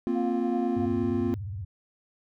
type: chord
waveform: triangle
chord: Bb suspended second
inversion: none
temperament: equal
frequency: 233.1 / 261.6 / 349.2 Hz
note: Bb3 / C4 / F4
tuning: 0 / 0 / 0 cents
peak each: -27 dBFS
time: 0.07-1.34 s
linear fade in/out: 0 ms
type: tone with tremolo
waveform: sine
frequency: 710 Hz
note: F5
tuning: 28 cents sharp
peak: -32 dBFS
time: 0.14-0.87 s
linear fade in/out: 20 ms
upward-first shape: triangle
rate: 2.8 Hz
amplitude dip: 55%
type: tone with vibrato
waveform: sine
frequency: 98 Hz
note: G2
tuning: in tune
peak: -32 dBFS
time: 0.76-1.65 s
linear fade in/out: 10 ms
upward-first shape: square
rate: 17 Hz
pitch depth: 170 cents each way
effects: none